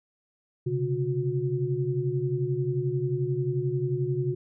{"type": "tone cluster", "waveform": "sine", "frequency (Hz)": [128.9, 140.2, 361.9], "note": ["C3", "C#3", "F#4"], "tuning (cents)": [-26, 20, -38], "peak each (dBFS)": -29, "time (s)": [0.66, 4.35], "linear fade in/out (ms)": 10, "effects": []}